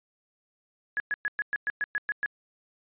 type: tone bursts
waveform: sine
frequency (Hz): 1683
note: G#6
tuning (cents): +23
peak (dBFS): -25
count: 10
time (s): 0.97-2.26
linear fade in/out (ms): 0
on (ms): 30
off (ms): 110
effects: resampled to 8000 Hz